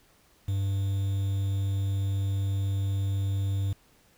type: tone with quantisation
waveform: triangle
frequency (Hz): 98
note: G2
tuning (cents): 0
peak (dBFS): -23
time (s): 0.48-3.73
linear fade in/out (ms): 5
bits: 8
effects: pink hiss -62 dBFS RMS until 4.17 s